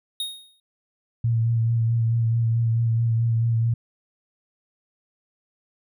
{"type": "tone with exponential decay", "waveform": "square", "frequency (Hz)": 3729, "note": "A#7", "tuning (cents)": 0, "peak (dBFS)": -24, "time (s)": [0.2, 0.6], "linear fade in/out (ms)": 2, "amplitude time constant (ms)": 85}
{"type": "tone with vibrato", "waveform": "sine", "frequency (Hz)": 115.1, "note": "A#2", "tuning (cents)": -22, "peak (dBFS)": -18, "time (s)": [1.24, 3.74], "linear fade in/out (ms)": 5, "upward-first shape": "sine", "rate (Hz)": 4.6, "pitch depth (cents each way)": 26}
{"effects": []}